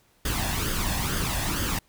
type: noise with flanger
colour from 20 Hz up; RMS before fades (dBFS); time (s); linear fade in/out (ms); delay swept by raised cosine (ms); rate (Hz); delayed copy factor
pink; -27; 0.25-1.79; 5; 0.61 to 1.17; 2.2; +0.6
effects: pink hiss -63 dBFS RMS until 1.88 s